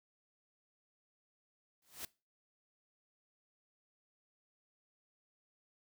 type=noise with exponential growth; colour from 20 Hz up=white; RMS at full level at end=-40 dBFS; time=1.82-2.05 s; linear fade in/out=2 ms; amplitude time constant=50 ms; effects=noise-tail reverb RT60 0.3 s tail -22 dB re dry